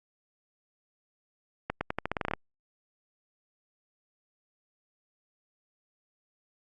accelerating click train, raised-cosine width 0.5 ms, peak -14 dBFS, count 12, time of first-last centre 1.7-2.336 s, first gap 110 ms, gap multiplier 0.86, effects Opus 48 kbps

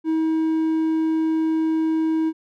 triangle tone, 319.4 Hz, D#4, 45 cents sharp, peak -16 dBFS, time 0.04-2.33 s, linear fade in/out 50 ms, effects none

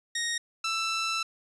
15% pulse tone pair in turn, 1868 / 1328.9 Hz, A#6 / E6, +3 / +14 cents, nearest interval tritone, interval 589 cents, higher first, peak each -22 / -21 dBFS, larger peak second, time 0.15-0.38 / 0.64-1.23 s, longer second, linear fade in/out 5 ms, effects resampled to 24000 Hz

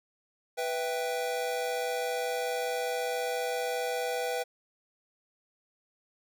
square chord, E minor, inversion second, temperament equal, 493.9 / 659.3 / 784 Hz, B4 / E5 / G5, 0 / 0 / 0 cents, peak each -33 / -37 / -36 dBFS, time 0.57-4.44 s, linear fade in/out 20 ms, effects none

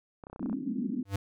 clicks, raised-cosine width 1 ms, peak -30 dBFS, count 10, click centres 0.238 / 0.269 / 0.299 / 0.33 / 0.361 / 0.395 / 0.429 / 0.46 / 0.497 / 0.529 s
pink band-pass noise, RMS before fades -33 dBFS, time 0.4-1.03 s, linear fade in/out 5 ms, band 210 to 280 Hz, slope 48 dB/octave
square tone with exponential growth, 98.7 Hz, G2, 12 cents sharp, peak -26 dBFS, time 1.05-1.16 s, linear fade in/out 5 ms, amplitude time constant 23 ms
effects none

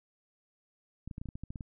clicks, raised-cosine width 5 ms, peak -28 dBFS, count 11, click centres 1.076 / 1.112 / 1.181 / 1.215 / 1.257 / 1.288 / 1.355 / 1.436 / 1.505 / 1.558 / 1.608 s, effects none

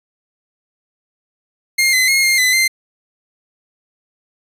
sawtooth tone with pitch steps, 2124 / 2038 / 2154 / 2119 / 2013 / 2085 Hz, C7 / C7 / C7 / C7 / B6 / C7, +25 / -46 / +50 / +21 / +33 / -7 cents, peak -8 dBFS, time 1.78-2.68 s, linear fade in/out 10 ms, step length 150 ms, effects resampled to 32000 Hz

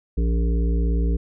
harmonic tone, 57.3 Hz, A#1, 29 cents flat, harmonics 1 / 3 / 5 / 7 / 8, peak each -18 / -28 / -32 / -35 / -36 dBFS, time 0.17-1.17 s, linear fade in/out 10 ms, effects none

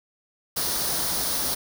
white noise with comb filter, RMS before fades -26 dBFS, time 0.56-1.55 s, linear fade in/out 10 ms, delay 0.2 ms, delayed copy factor +0.55, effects none

